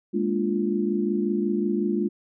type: chord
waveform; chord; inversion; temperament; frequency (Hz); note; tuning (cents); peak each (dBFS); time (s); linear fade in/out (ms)
sine; Bb dominant seventh; third; equal; 207.7 / 233.1 / 293.7 / 349.2; Ab3 / Bb3 / D4 / F4; 0 / 0 / 0 / 0; -25 / -30 / -30 / -26; 0.13-2.09; 20
effects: none